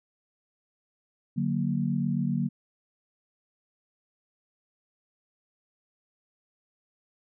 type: chord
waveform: sine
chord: D augmented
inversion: none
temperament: equal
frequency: 146.83 / 185 / 233.1 Hz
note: D3 / F#3 / A#3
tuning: 0 / 0 / 0 cents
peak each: -29 dBFS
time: 1.36-2.49 s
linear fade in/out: 20 ms
effects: none